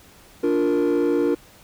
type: chord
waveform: triangle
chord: Bb major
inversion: first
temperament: just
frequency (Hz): 291.4 / 349.6 / 466.2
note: D4 / F4 / Bb4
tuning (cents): -13 / +2 / 0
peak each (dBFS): -19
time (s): 0.43-1.35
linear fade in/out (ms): 10
effects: tanh soft clip ceiling -11 dBFS + pink hiss -50 dBFS RMS until 1.63 s